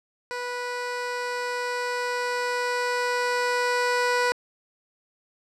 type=tone with level ramp; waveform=15% pulse; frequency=491 Hz; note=B4; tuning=10 cents flat; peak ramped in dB=-23 to -14 dBFS; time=0.31-4.32 s; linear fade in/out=0 ms; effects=low-pass 7000 Hz 12 dB/octave